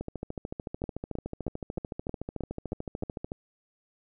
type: two click trains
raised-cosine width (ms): 2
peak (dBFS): -21 / -19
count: 46 / 8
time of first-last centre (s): 0.01-3.319 / 0.84-3.034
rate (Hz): 13.6 / 3.19
effects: none

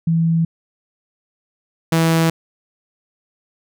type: tone pair in turn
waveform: sine / sawtooth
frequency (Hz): 164.8 / 163.66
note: E3 / E3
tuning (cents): 0 / -12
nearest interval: unison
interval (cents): 12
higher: first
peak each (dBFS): -13 / -9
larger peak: second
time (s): 0.07-0.45 / 1.92-2.3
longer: neither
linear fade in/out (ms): 5
effects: none

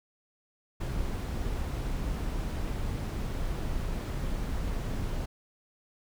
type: noise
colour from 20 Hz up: brown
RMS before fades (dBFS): -32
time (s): 0.8-5.26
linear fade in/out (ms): 10
effects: none

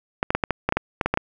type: clicks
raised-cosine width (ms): 0.5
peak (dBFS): -5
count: 12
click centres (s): 0.229 / 0.305 / 0.35 / 0.438 / 0.507 / 0.69 / 0.724 / 0.77 / 1.012 / 1.06 / 1.14 / 1.174
effects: none

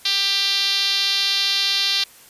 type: tone with band-pass filter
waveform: 5% pulse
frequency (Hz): 394.7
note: G4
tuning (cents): +12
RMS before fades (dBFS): -20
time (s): 0.05-2.04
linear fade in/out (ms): 5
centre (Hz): 4100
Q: 2.7
effects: white hiss -47 dBFS RMS until 2.29 s + resampled to 32000 Hz

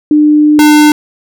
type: tone pair in turn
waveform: sine / square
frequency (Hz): 300.2 / 300.2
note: D4 / D4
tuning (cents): +38 / +38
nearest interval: unison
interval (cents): 0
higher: neither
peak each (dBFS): -3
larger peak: neither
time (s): 0.11-0.59 / 0.59-0.92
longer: first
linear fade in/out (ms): 2
effects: none

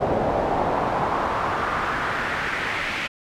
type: noise with band-pass filter sweep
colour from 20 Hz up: brown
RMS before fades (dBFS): -24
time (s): 0-3.08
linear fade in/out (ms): 20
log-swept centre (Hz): 600 to 2300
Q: 2
effects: none

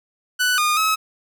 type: tone with pitch steps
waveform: sawtooth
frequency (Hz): 1489 / 1220 / 1284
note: F#6 / D#6 / E6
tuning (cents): +11 / -34 / -46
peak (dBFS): -13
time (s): 0.39-0.96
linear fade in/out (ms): 20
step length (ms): 190
effects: none

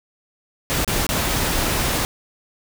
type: noise with dropouts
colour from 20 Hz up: pink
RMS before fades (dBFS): -21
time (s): 0.7-2.05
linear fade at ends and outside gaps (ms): 0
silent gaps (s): 0.846-0.877 / 1.066-1.091
effects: none

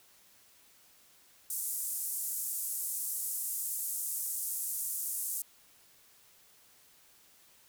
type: band-pass noise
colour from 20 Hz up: white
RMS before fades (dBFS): -36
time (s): 1.5-5.42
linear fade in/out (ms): 2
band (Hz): 7900 to 14000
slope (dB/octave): 24
effects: white hiss -62 dBFS RMS until 7.68 s

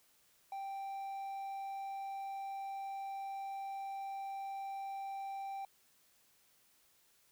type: tone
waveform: triangle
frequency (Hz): 784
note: G5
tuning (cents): 0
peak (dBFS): -38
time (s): 0.52-5.65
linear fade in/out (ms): 2
effects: white hiss -70 dBFS RMS until 7.31 s

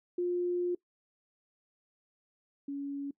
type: tone pair in turn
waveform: sine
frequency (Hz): 354.1 / 281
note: F4 / C#4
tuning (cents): +24 / +24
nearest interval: major third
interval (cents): 400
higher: first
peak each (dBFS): -28 / -34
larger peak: first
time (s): 0.18-0.75 / 2.68-3.11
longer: first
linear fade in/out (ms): 5
effects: noise-tail reverb RT60 0.1 s tail -22 dB re dry

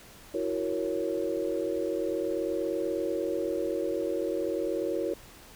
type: chord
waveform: sine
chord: F# dominant seventh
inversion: third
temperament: equal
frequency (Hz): 329.6 / 370 / 466.2 / 554.4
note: E4 / F#4 / A#4 / C#5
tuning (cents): 0 / 0 / 0 / 0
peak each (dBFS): -33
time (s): 0.34-5.14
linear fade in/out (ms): 5
effects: pink hiss -51 dBFS RMS until 5.55 s

